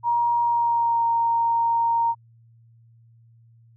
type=tone with pitch glide; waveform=sine; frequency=946 to 928.1 Hz; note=A#5 to A#5; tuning=+25 to -8 cents; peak=-18 dBFS; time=0.03-2.15 s; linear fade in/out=50 ms; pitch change=-33 cents; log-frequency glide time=0.41-1.05 s; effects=added 115 Hz sine -51 dBFS peak until 3.76 s